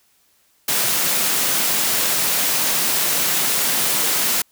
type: high-pass noise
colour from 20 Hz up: white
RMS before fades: -19 dBFS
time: 0.68-4.42 s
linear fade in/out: 5 ms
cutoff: 120 Hz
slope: 96 dB/octave
effects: white hiss -60 dBFS RMS until 4.51 s